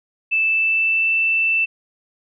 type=tone with pitch glide; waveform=sine; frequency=2637 to 2660 Hz; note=E7 to E7; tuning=0 to +15 cents; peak=-15 dBFS; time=0.31-1.66 s; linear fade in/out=20 ms; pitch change=+15 cents; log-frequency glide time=0.42-1.12 s; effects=none